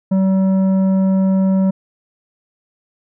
sine tone with tanh clipping, 190.8 Hz, G3, 47 cents flat, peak -13 dBFS, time 0.11-1.71 s, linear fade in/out 10 ms, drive 9 dB, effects none

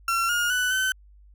35% pulse tone with pitch steps, 1359 / 1426 / 1491 / 1526 Hz, F6 / F6 / F#6 / G6, -48 / +36 / +13 / -47 cents, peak -20 dBFS, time 0.08-0.92 s, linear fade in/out 2 ms, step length 210 ms, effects added 50 Hz sine -49 dBFS peak until 1.34 s

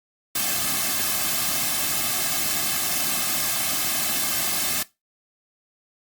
white noise with comb filter, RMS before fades -24 dBFS, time 0.35-4.83 s, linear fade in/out 5 ms, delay 2.1 ms, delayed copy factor -1, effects noise-tail reverb RT60 0.2 s tail -18 dB re dry + Opus 48 kbps

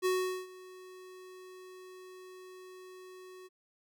square tone with ADSR envelope, 370 Hz, F#4, in tune, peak -27 dBFS, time 0.02-3.49 s, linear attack 36 ms, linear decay 410 ms, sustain -22 dB, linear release 30 ms, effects none

